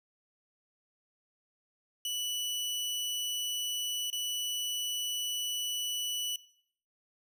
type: tone with dropouts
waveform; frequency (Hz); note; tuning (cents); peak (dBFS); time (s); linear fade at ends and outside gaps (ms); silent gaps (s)
sawtooth; 2960; F#7; 0; -29; 2.05-6.36; 2; 4.102-4.128
effects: noise-tail reverb RT60 0.6 s tail -18 dB re dry